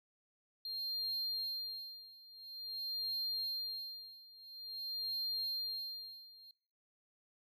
triangle tone with tremolo, 4199 Hz, C8, 5 cents sharp, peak -34 dBFS, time 0.65-6.51 s, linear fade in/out 2 ms, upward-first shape sine, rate 0.48 Hz, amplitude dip 90%, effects noise-tail reverb RT60 0.6 s tail -22 dB re dry

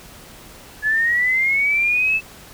sine linear sweep, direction up, 1698 to 2637 Hz, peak -15 dBFS, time 0.82-2.21 s, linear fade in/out 50 ms, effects pink hiss -42 dBFS RMS until 2.53 s

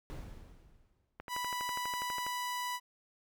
brown noise with exponential decay, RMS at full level -40 dBFS, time 0.1-1.21 s, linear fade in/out 0 ms, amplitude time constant 240 ms
click train, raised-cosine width 0.5 ms, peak -27 dBFS, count 14, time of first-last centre 1.2-2.266 s, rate 12.2 Hz
sawtooth tone, 987 Hz, B5, 1 cent flat, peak -31 dBFS, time 1.28-2.8 s, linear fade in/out 50 ms
effects none

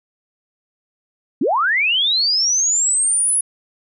sine linear sweep, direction up, 207.7 to 10480 Hz, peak -14 dBFS, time 1.41-3.41 s, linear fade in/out 5 ms, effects none

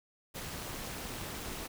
pink noise with amplitude modulation, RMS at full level -38 dBFS, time 0.34-1.68 s, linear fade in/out 20 ms, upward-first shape sine, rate 248 Hz, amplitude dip 70%, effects none

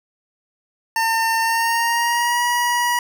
25% pulse tone with pitch glide, 905 to 964.4 Hz, A5 to B5, +48 to -41 cents, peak -13 dBFS, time 0.96-2.99 s, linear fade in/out 2 ms, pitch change +111 cents, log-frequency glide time 1.41-2.43 s, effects none

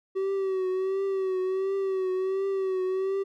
triangle tone with vibrato, 381.1 Hz, G4, 49 cents flat, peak -23 dBFS, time 0.15-3.24 s, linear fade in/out 20 ms, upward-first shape triangle, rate 1.4 Hz, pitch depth 54 cents each way, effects none

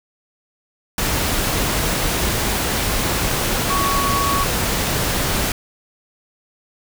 sine tone in noise, 1118 Hz, C#6, 14 cents sharp, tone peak -19 dBFS, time 3.7-4.44 s, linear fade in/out 2 ms, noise pink, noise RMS -20 dBFS, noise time 0.98-5.52 s, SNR -2 dB, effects none

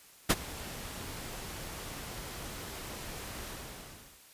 pink noise with ADSR envelope, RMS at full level -22 dBFS, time 0.29-4.21 s, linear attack 15 ms, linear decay 39 ms, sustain -20 dB, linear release 760 ms, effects white hiss -57 dBFS RMS until 4.33 s + resampled to 32000 Hz

